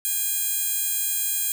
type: tone with high-pass filter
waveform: 15% pulse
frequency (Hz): 816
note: G#5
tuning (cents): -31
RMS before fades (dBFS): -25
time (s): 0.05-1.52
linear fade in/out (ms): 0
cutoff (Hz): 9100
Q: 0.78
effects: none